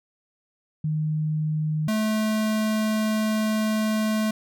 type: tone pair in turn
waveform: sine / square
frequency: 154.4 / 216.5 Hz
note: D#3 / A3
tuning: -13 / -28 cents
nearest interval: tritone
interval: 585 cents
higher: second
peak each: -22 / -22 dBFS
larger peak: neither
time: 0.84-1.88 / 1.88-4.31 s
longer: second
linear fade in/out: 5 ms
effects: none